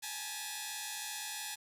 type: tone cluster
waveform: 5% pulse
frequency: 811 / 854 / 927 / 1949 / 3592 Hz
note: G#5 / G#5 / A#5 / B6 / A7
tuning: -41 / +48 / -10 / -23 / +35 cents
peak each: -35 / -30 / -39 / -36 / -39 dBFS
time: 0.02-1.56 s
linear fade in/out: 20 ms
effects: resampled to 32000 Hz + 10-bit